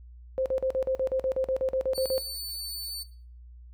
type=tone bursts; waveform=sine; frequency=524 Hz; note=C5; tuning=2 cents sharp; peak=-24 dBFS; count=15; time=0.38-2.18 s; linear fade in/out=0 ms; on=78 ms; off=45 ms
type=tone; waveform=sawtooth; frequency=4503 Hz; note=C#8; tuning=26 cents sharp; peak=-30 dBFS; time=1.94-3.04 s; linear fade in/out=20 ms
effects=noise-tail reverb RT60 0.4 s tail -17 dB re dry + added 60 Hz sine -45 dBFS peak until 3.73 s